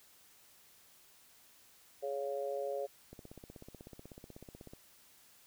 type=harmonic tone; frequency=139.5 Hz; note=C#3; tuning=11 cents sharp; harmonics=3 / 4 / 5; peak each=-40 / -37 / -44 dBFS; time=2.02-2.87 s; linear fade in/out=20 ms
type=click train; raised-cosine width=2 ms; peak=-36 dBFS; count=27; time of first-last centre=3.13-4.735 s; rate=16.2 Hz
effects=white hiss -63 dBFS RMS until 5.46 s

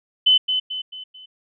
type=tone with echo; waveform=sine; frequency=3029 Hz; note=F#7; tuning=40 cents sharp; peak=-11 dBFS; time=0.26-0.38 s; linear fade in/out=10 ms; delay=220 ms; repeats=4; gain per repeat=-7 dB; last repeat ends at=1.26 s; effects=none

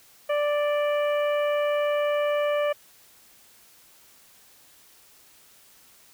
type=harmonic tone; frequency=587.3 Hz; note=D5; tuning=in tune; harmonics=1 / 2 / 3 / 4 / 5; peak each=-22 / -32 / -36 / -37 / -40 dBFS; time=0.29-2.73 s; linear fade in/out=10 ms; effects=white hiss -55 dBFS RMS until 6.13 s

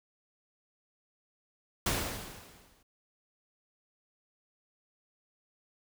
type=noise with exponential decay; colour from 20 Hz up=pink; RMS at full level=-28 dBFS; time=1.86-2.83 s; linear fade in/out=5 ms; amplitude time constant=210 ms; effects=none

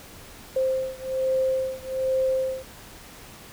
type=beating tone pair; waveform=sine; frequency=523.3 / 524.5 Hz; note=C5 / C5; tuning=0 / +4 cents; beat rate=1.2 Hz; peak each=-25 / -26 dBFS; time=0.56-2.63 s; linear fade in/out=5 ms; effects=pink hiss -45 dBFS RMS until 3.52 s

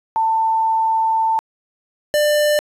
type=tone pair in turn; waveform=sine / square; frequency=892 / 595.3 Hz; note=A5 / D5; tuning=+23 / +23 cents; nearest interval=perfect fifth; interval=700 cents; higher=first; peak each=-14 dBFS; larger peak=neither; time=0.16-1.39 / 2.14-2.59 s; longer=first; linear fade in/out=0 ms; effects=resampled to 32000 Hz + 9-bit

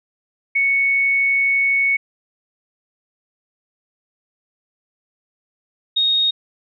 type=tone pair in turn; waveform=sine; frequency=2217 / 3729 Hz; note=C#7 / A#7; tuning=0 / 0 cents; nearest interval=major sixth; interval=900 cents; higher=second; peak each=-14 dBFS; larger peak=neither; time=0.55-1.97 / 5.96-6.31 s; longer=first; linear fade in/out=10 ms; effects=none

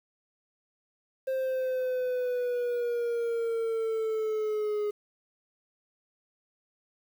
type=linear sweep; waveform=triangle; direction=down; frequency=528 to 415.3 Hz; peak=-25 dBFS; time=1.27-4.91 s; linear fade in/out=10 ms; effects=9-bit

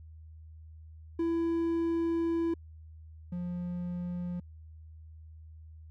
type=tone pair in turn; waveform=triangle; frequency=333.3 / 176.56 Hz; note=E4 / F3; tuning=+19 / +19 cents; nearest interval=major seventh; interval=1100 cents; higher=first; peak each=-25 / -31 dBFS; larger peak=first; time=1.19-2.54 / 3.32-4.4 s; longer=first; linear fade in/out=5 ms; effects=added 79 Hz sine -47 dBFS peak until 5.9 s

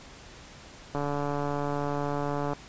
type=click train; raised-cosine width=1 ms; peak=-17 dBFS; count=229; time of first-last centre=0.95-2.533 s; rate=144 Hz; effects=pink hiss -48 dBFS RMS until 2.68 s + resampled to 16000 Hz

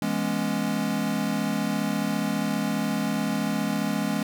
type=chord; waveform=square; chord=C# minor seventh; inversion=first; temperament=equal with one note detuned; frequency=164.81 / 207.7 / 242.7 / 277.2 Hz; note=E3 / G#3 / B3 / C#4; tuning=0 / 0 / -30 / 0 cents; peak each=-33 / -28 / -32 / -31 dBFS; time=0.02-4.23 s; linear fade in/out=2 ms; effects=none

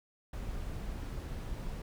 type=noise; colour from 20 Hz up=brown; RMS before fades=-39 dBFS; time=0.33-1.82 s; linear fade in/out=5 ms; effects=none

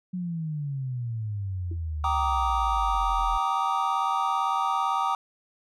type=exponential sweep; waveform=sine; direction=down; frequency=185 to 38.89 Hz; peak=-28 dBFS; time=0.13-3.38 s; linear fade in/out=10 ms
type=tone with exponential decay; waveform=sine; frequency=327.7 Hz; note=E4; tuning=10 cents flat; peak=-35 dBFS; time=1.71-1.79 s; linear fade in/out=5 ms; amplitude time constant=16 ms
type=chord; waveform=triangle; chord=Eb major seventh; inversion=first; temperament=just; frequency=777.8 / 933.4 / 1166.7 / 1244.5 Hz; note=G5 / Bb5 / D6 / Eb6; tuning=-14 / +2 / -12 / 0 cents; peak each=-27 dBFS; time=2.04-5.15 s; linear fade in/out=2 ms
effects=none

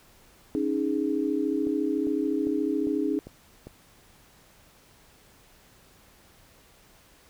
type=chord; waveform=sine; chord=C# suspended second; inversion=none; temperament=equal; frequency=277.2 / 311.1 / 415.3 Hz; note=C#4 / D#4 / G#4; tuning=0 / 0 / 0 cents; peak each=-28 / -27 / -30 dBFS; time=0.55-3.19 s; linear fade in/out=0 ms
type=click train; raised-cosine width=2 ms; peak=-27 dBFS; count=6; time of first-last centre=1.67-3.67 s; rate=2.5 Hz
effects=pink hiss -57 dBFS RMS until 7.29 s

